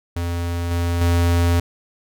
square tone with level steps, 86 Hz, F2, 26 cents flat, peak -22 / -19 / -15 dBFS, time 0.16-1.6 s, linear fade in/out 5 ms, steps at 0.71 / 1.01 s, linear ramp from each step 2 ms, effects none

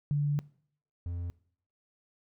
sine / triangle tone pair in turn, 145.3 / 86.85 Hz, D3 / F2, -18 / -9 cents, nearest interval major sixth, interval 891 cents, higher first, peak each -25 / -31 dBFS, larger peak first, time 0.11-0.39 / 1.06-1.3 s, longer first, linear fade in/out 0 ms, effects noise-tail reverb RT60 0.6 s tail -22 dB re dry

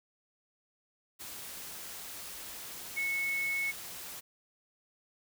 sine tone in noise, 2200 Hz, C#7, 14 cents flat, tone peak -30 dBFS, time 2.96-3.72 s, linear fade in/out 20 ms, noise white, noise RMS -44 dBFS, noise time 1.19-4.21 s, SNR +11 dB, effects none

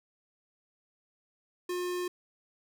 square tone, 357.8 Hz, F4, 42 cents sharp, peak -32 dBFS, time 1.69-2.08 s, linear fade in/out 5 ms, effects none

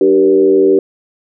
sine tone with frequency modulation, 387.1 Hz, G4, 22 cents flat, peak -6 dBFS, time 0.01-0.79 s, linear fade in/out 2 ms, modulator 87.5 Hz, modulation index 0.89, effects none

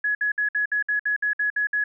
sine tone bursts, 1685 Hz, G#6, 25 cents sharp, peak -20 dBFS, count 11, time 0.04-1.84 s, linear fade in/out 5 ms, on 110 ms, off 59 ms, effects none

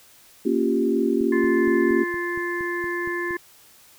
sine chord, G half-diminished seventh, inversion first, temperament equal, 233.1 / 277.2 / 349.2 / 392 Hz, Bb3 / Db4 / F4 / G4, 0 / 0 / 0 / 0 cents, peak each -24 dBFS, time 0.45-2.04 s, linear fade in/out 10 ms
click train, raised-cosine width 3 ms, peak -27 dBFS, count 10, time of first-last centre 1.21-3.308 s, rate 4.29 Hz
harmonic tone, 348.8 Hz, F4, 2 cents flat, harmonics 1 / 3 / 5 / 6, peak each -27 / -33 / -28 / -37 dBFS, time 1.32-3.37 s, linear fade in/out 5 ms
effects white hiss -52 dBFS RMS until 3.98 s

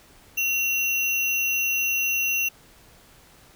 sine tone with sample-and-hold, 2744 Hz, F7, 31 cents flat, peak -21 dBFS, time 0.37-2.49 s, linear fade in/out 10 ms, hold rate 8820 Hz, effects pink hiss -53 dBFS RMS until 3.55 s

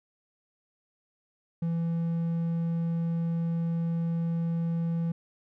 triangle tone, 167.1 Hz, E3, 24 cents sharp, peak -24 dBFS, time 1.62-5.12 s, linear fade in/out 5 ms, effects none

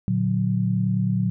sine chord, Bb augmented, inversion none, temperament equal, 116.54 / 146.83 / 185 Hz, Bb2 / D3 / F#3, 0 / 0 / 0 cents, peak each -23 / -28 / -22 dBFS, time 0.08-1.3 s, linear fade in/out 0 ms, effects none

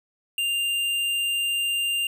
sine tone with hard clipping, 2794 Hz, F7, in tune, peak -24 dBFS, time 0.38-2.07 s, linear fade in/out 2 ms, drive 11 dB, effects none

